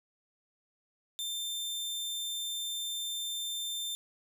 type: tone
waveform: sawtooth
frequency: 3580 Hz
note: A7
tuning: 29 cents sharp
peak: -31 dBFS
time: 1.19-3.95 s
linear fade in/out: 0 ms
effects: none